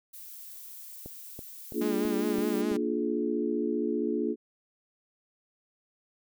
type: noise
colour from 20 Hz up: violet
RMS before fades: -45 dBFS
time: 0.13-2.62 s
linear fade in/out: 10 ms
type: click train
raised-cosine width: 2 ms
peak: -28 dBFS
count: 6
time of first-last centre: 1.06-2.716 s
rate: 3.02 Hz
type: chord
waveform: sine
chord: Bb dominant seventh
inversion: none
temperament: equal with one note detuned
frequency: 233.1 / 293.7 / 349.2 / 424.3 Hz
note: Bb3 / D4 / F4 / Ab4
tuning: 0 / 0 / 0 / +37 cents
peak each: -32 dBFS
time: 1.73-4.36 s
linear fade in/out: 50 ms
type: tone with vibrato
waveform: sawtooth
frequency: 203.6 Hz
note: G#3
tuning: 34 cents flat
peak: -29 dBFS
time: 1.81-2.77 s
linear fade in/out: 5 ms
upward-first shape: sine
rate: 4.9 Hz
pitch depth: 63 cents each way
effects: none